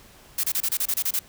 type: noise bursts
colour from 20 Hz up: blue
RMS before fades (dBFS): -24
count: 10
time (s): 0.38-1.192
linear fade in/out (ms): 5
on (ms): 56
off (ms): 28
effects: pink hiss -51 dBFS RMS until 1.28 s

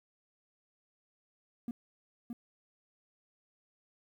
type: tone with echo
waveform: triangle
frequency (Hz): 236.8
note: A#3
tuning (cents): +27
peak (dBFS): -31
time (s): 1.68-1.71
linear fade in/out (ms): 2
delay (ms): 620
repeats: 1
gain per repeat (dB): -4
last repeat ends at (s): 2.33
effects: tanh soft clip ceiling -30 dBFS + 11-bit

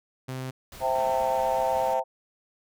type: tone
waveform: sawtooth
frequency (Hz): 130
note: C3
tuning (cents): -11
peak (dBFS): -28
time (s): 0.28-0.51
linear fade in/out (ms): 10
type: noise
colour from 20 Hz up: pink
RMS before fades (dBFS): -44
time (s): 0.72-1.94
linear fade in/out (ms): 2
type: chord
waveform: sine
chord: C dominant seventh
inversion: none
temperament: equal with one note detuned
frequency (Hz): 523.3 / 659.3 / 784 / 908.9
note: C5 / E5 / G5 / Bb5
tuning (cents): 0 / 0 / 0 / -44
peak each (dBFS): -28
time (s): 0.8-2.04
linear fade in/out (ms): 50
type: tone with vibrato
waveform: 5% pulse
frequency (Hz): 221.9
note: A3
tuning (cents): +15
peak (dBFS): -31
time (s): 0.95-2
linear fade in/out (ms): 5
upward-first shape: sine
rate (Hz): 8.2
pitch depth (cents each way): 31
effects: none

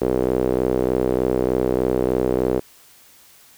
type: tone with band-pass filter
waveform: sawtooth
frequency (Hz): 63.3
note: B1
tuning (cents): +43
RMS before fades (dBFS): -20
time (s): 0.01-2.6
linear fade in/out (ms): 10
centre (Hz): 420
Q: 3.1
effects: white hiss -50 dBFS RMS until 3.57 s

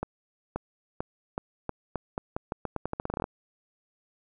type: accelerating click train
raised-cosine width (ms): 1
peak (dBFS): -16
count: 21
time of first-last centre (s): 0.03-3.241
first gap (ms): 530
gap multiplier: 0.84
effects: none

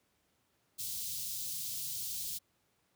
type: band-stop noise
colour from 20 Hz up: white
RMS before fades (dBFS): -39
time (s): 0.78-2.39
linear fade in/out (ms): 20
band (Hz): 160 to 3600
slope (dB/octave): 24
effects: pink hiss -75 dBFS RMS until 2.95 s + high-pass 80 Hz 12 dB/octave

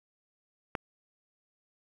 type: click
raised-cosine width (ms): 0.5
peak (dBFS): -16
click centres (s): 0.752
effects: 8-bit

